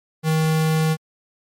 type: tone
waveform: square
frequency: 158.2 Hz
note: D#3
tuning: 29 cents sharp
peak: -17 dBFS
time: 0.23-0.97 s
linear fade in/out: 50 ms
effects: MP3 64 kbps